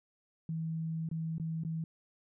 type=tone with dropouts; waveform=sine; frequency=161.8 Hz; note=E3; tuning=32 cents flat; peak=-33 dBFS; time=0.49-1.84 s; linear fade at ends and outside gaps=2 ms; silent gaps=1.089-1.113 / 1.382-1.398 / 1.636-1.649 s; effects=none